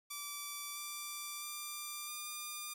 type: tone with pitch steps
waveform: 5% pulse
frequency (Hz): 1162 / 1174.8 / 1187.8 / 1200.9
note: D6 / D6 / D6 / D6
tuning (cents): -19 / 0 / +19 / +38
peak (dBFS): -30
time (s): 0.1-2.74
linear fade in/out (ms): 10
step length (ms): 660
effects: none